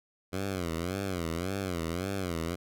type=tone with vibrato; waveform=10% pulse; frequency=89.8 Hz; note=F2; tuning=49 cents sharp; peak=-23 dBFS; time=0.32-2.56 s; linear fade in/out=20 ms; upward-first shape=sine; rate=1.8 Hz; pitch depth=170 cents each way; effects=none